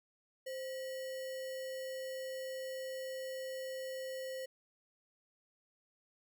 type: tone with sample-and-hold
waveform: sine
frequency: 523.3 Hz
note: C5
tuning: in tune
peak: -39 dBFS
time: 0.46-4.46 s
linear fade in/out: 10 ms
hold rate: 2450 Hz
effects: none